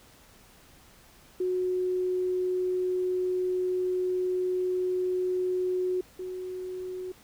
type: tone pair in turn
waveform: sine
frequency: 366.3 / 368.1 Hz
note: F#4 / F#4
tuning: -17 / -9 cents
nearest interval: unison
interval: 8 cents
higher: second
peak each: -25 / -33 dBFS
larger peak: first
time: 1.4-6.01 / 6.19-7.12 s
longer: first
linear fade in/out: 5 ms
effects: pink hiss -56 dBFS RMS until 7.23 s